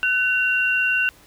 sine tone pair together, 1503 / 2757 Hz, F#6 / F7, +27 / -23 cents, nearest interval major seventh, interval 1050 cents, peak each -20 dBFS, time 0.03-1.09 s, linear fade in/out 0 ms, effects pink hiss -51 dBFS RMS until 1.26 s

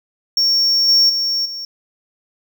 triangle tone with level steps, 5500 Hz, F8, 27 cents flat, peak -11 / -8 / -15 / -24 dBFS, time 0.37-1.65 s, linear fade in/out 2 ms, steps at 0.88 / 1.09 / 1.45 s, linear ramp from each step 10 ms, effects none

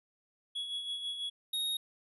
triangle tone with tremolo, 3358 Hz, G#7, 18 cents sharp, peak -32 dBFS, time 0.55-1.3 s, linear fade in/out 10 ms, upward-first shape sine, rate 6.1 Hz, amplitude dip 50%
square tone, 3747 Hz, A#7, 8 cents sharp, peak -32 dBFS, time 1.53-1.77 s, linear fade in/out 5 ms
effects resampled to 32000 Hz

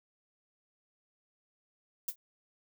violet noise with exponential decay, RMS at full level -28 dBFS, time 2.08-2.16 s, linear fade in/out 5 ms, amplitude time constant 16 ms, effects none

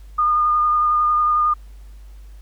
sine tone with vibrato, 1218 Hz, D#6, 37 cents flat, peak -14 dBFS, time 0.18-1.54 s, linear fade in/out 10 ms, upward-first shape triangle, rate 11 Hz, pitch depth 18 cents each way, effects added 50 Hz sine -37 dBFS peak until 2.41 s + pink hiss -57 dBFS RMS until 2.41 s

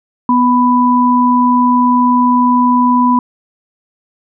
sine tone pair together, 246.9 / 992.2 Hz, B3 / B5, 0 / +8 cents, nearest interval 2 octaves, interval 2408 cents, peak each -10 dBFS, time 0.29-3.19 s, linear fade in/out 2 ms, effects none

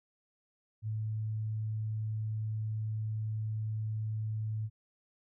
sine tone, 108.8 Hz, A2, 19 cents flat, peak -32 dBFS, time 0.82-4.7 s, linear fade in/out 50 ms, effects none

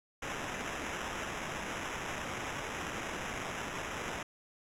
violet noise with sample-and-hold, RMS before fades -39 dBFS, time 0.22-4.23 s, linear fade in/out 5 ms, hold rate 4410 Hz, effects low-pass 9000 Hz 12 dB/octave

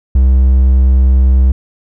triangle tone, 64.9 Hz, C2, 13 cents flat, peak -3 dBFS, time 0.15-1.52 s, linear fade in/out 5 ms, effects none

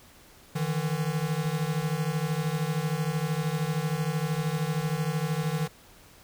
square beating tone pair, 150 / 163 Hz, D3 / E3, +37 / -19 cents, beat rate 13 Hz, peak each -30 dBFS, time 0.55-5.68 s, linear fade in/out 10 ms, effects pink hiss -54 dBFS RMS until 6.23 s

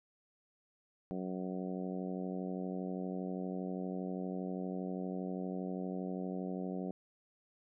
harmonic tone, 92.5 Hz, F#2, in tune, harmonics 2 / 3 / 4 / 5 / 6 / 7 / 8, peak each -39 / -43 / -45 / -47 / -49 / -50 / -51 dBFS, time 1.11-6.91 s, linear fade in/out 0 ms, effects none

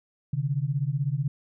sine beating tone pair, 132.4 / 148.4 Hz, C3 / D3, +21 / +18 cents, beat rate 16 Hz, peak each -27 dBFS, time 0.33-1.28 s, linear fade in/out 5 ms, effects none

